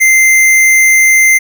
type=tone; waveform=square; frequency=2083 Hz; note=C7; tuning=8 cents flat; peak=-5 dBFS; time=0-1.39 s; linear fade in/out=20 ms; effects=none